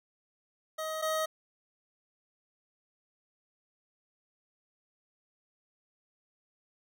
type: tone pair in turn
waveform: 25% pulse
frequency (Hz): 630 / 630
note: D#5 / D#5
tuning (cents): +21 / +21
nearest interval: unison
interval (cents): 0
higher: neither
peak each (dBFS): -30 / -25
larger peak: second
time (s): 0.78-1.02 / 1.02-1.26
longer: neither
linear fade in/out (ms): 10
effects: none